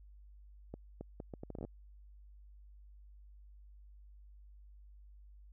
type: accelerating click train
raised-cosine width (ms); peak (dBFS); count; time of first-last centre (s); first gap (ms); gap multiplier
2; -30; 12; 0.74-1.65; 270; 0.71
effects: added 50 Hz sine -54 dBFS peak until 5.52 s